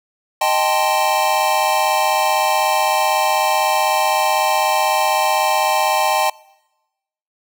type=chord; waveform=square; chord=A half-diminished seventh; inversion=second; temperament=equal; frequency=622.3 / 784 / 880 / 1046.5 Hz; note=Eb5 / G5 / A5 / C6; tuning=0 / 0 / 0 / 0 cents; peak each=-22 / -19 / -20 / -23 dBFS; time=0.41-6.3 s; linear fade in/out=5 ms; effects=noise-tail reverb RT60 1.0 s tail -24 dB re dry